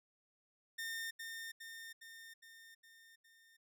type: tone with echo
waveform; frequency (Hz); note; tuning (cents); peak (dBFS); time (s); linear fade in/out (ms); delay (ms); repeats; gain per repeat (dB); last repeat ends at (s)
sawtooth; 1819; A#6; -43; -37; 0.78-1.11; 10; 410; 6; -4; 3.57
effects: none